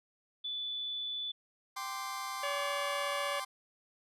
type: tone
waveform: sine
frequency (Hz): 3477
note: A7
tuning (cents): -21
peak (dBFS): -35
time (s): 0.44-1.32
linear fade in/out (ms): 10
type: chord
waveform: sawtooth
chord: G suspended fourth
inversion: none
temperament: just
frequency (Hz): 784 / 1045.3 / 1176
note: G5 / C6 / D6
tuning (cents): 0 / -2 / +2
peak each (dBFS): -40 / -36 / -38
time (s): 1.76-3.45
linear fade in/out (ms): 10
type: harmonic tone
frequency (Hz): 570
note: C#5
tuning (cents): +48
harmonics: 1 / 2 / 3 / 4 / 5 / 6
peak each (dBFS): -37 / -40 / -42 / -43 / -44 / -45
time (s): 2.43-3.4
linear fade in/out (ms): 5
effects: resampled to 32000 Hz